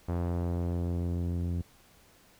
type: tone with low-pass filter sweep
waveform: sawtooth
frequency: 86.8 Hz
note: F2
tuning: 10 cents flat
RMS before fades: -31 dBFS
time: 0.08-1.62 s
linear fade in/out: 10 ms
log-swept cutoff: 1000 to 240 Hz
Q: 0.79
effects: pink hiss -60 dBFS RMS until 2.39 s